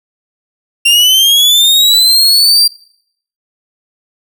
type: linear sweep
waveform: 40% pulse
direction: up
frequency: 2756 to 4750 Hz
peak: -4 dBFS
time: 0.85-2.68 s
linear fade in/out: 10 ms
effects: noise-tail reverb RT60 0.7 s tail -25 dB re dry